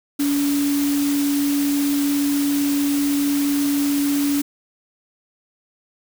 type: tone in noise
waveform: sine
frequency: 285.1 Hz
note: C#4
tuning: 49 cents sharp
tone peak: -17 dBFS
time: 0.19-4.42 s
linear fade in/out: 10 ms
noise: white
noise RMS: -29 dBFS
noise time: 0.19-4.42 s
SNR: +9 dB
effects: none